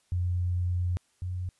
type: tone pair in turn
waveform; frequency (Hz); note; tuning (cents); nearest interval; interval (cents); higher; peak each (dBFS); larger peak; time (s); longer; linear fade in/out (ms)
sine; 89.1 / 90.71; F2 / F#2; +35 / -34; unison; 31; second; -25 / -30; first; 0.12-0.97 / 1.22-1.49; first; 0
effects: white hiss -69 dBFS RMS until 1.59 s + resampled to 24000 Hz